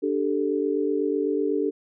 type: chord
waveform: sine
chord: D suspended fourth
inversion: none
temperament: equal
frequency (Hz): 293.7 / 392 / 440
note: D4 / G4 / A4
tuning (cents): 0 / 0 / 0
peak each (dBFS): -26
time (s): 0.02-1.71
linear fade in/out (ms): 20
effects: none